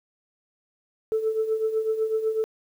sine tone with tremolo, 440 Hz, A4, in tune, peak -18 dBFS, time 1.12-2.44 s, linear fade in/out 0 ms, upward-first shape triangle, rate 8 Hz, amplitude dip 75%, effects tanh soft clip ceiling -16 dBFS + 9-bit

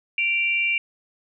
sine tone pair together, 2349 / 2770 Hz, D7 / F7, 0 / -15 cents, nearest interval minor third, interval 285 cents, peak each -21 / -24 dBFS, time 0.18-0.78 s, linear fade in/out 2 ms, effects none

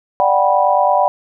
sine chord, G major seventh, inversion second, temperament just, 588 / 735 / 784 / 980 Hz, D5 / F#5 / G5 / B5, +2 / -12 / 0 / -14 cents, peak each -16 dBFS, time 0.2-1.08 s, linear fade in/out 0 ms, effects none

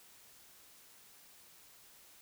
silence, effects white hiss -60 dBFS RMS until 2.21 s

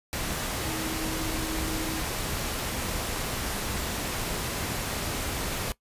sine tone in noise, 319 Hz, D#4, 43 cents sharp, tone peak -34 dBFS, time 0.66-2.02 s, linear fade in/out 0 ms, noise pink, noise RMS -31 dBFS, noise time 0.13-5.72 s, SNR -6 dB, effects noise-tail reverb RT60 0.1 s tail -19 dB re dry + resampled to 32000 Hz

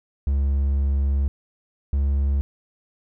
triangle tone pair in turn, 69.3 / 69.65 Hz, C#2 / C#2, 0 / +9 cents, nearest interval unison, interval 9 cents, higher second, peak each -16 dBFS, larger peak neither, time 0.27-1.28 / 1.93-2.41 s, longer first, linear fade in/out 0 ms, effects none

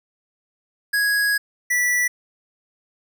square tone pair in turn, 1661.2 / 1960.7 Hz, G#6 / B6, 0 / -13 cents, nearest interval minor third, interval 287 cents, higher second, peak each -18 dBFS, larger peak neither, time 0.93-1.38 / 1.7-2.08 s, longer first, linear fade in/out 10 ms, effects none

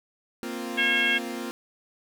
sawtooth chord, Bb suspended second, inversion none, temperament equal, 233.1 / 261.6 / 349.2 Hz, Bb3 / C4 / F4, 0 / 0 / 0 cents, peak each -31 / -32 / -32 dBFS, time 0.43-1.51 s, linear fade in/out 0 ms
harmonic tone, 543 Hz, C#5, 36 cents flat, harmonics 3 / 4 / 5 / 6, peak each -25 / -26 / -27 / -28 dBFS, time 0.77-1.19 s, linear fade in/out 20 ms
effects none

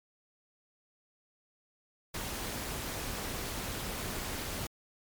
pink noise with amplitude modulation, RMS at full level -35 dBFS, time 2.14-4.67 s, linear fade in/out 5 ms, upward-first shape sine, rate 293 Hz, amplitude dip 55%, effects MP3 96 kbps

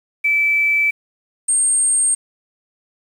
sine tone pair in turn, 2315 / 8585 Hz, D7 / C9, -25 / +43 cents, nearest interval octave + major seventh, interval 2268 cents, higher second, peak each -13 dBFS, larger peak neither, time 0.24-0.91 / 1.48-2.15 s, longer neither, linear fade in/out 10 ms, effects 7-bit

